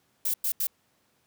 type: noise bursts at uneven times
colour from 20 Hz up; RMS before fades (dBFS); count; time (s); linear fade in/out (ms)
violet; -27; 3; 0.25-0.34 / 0.44-0.52 / 0.6-0.67; 5
effects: pink hiss -69 dBFS RMS until 1.26 s + high-pass 100 Hz 12 dB/octave